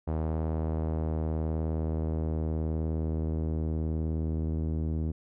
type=tone with low-pass filter sweep; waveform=sawtooth; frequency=79.2 Hz; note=D#2; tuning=31 cents sharp; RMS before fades=-30 dBFS; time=0.07-5.12 s; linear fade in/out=10 ms; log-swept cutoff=760 to 310 Hz; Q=1.1; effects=none